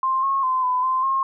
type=tone with pitch steps; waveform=sine; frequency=1052 / 1088 / 1032 / 1005 / 1038 / 1073 Hz; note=C6 / C#6 / C6 / B5 / C6 / C6; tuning=+9 / -33 / -24 / +30 / -14 / +43 cents; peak=-18 dBFS; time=0.03-1.23 s; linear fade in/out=2 ms; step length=200 ms; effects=none